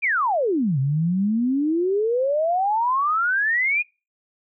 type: exponential two-way sweep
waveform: sine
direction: down then up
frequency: 2489 to 130 to 2489 Hz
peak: -18 dBFS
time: 0.02-3.83 s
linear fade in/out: 20 ms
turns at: 0.79 s
effects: noise-tail reverb RT60 0.3 s tail -26 dB re dry